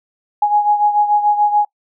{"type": "beating tone pair", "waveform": "sine", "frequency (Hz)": [830.6, 837.5], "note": ["G#5", "G#5"], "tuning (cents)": [0, 14], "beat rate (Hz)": 6.9, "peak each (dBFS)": [-12, -18], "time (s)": [0.42, 1.65], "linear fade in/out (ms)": 5, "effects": ["noise-tail reverb RT60 0.1 s tail -23 dB re dry"]}